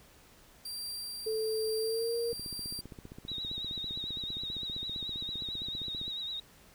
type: tone with tremolo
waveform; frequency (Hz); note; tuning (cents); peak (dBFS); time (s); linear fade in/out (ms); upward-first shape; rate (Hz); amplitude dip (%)
sawtooth; 4719; D8; +7; -34; 0.65-2.81; 5; triangle; 1.1; 35
type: tone with pitch glide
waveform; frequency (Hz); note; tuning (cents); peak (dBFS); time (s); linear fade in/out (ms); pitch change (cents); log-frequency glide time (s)
sine; 439.2 to 468; A4 to A#4; -3 to +7; -30; 1.26-2.33; 10; +110; 1.78-2.16
type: click train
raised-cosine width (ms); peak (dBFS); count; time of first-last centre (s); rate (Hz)
3; -32; 58; 2.33-6.08; 15.2
type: tone with vibrato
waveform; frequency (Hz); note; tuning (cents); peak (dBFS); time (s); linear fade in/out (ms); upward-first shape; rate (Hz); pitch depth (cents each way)
sine; 3808; A#7; +36; -35; 3.28-6.4; 5; triangle; 9; 68
effects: pink hiss -59 dBFS RMS until 6.74 s